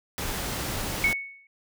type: noise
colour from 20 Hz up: pink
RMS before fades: -31 dBFS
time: 0.18-1.13 s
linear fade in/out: 0 ms
type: tone with exponential decay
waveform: sine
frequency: 2215 Hz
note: C#7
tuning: 2 cents flat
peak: -17 dBFS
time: 1.04-1.47 s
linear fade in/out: 2 ms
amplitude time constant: 92 ms
effects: none